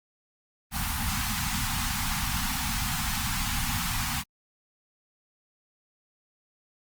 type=band-stop noise; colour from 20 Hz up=pink; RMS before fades=-29 dBFS; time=0.71-4.24 s; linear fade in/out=50 ms; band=260 to 740 Hz; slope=96 dB/octave; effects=Opus 24 kbps